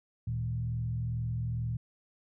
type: tone with frequency modulation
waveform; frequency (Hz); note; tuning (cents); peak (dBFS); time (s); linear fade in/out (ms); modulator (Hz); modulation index
sine; 117; A#2; +7; -30; 0.27-1.77; 5; 42.3; 0.72
effects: none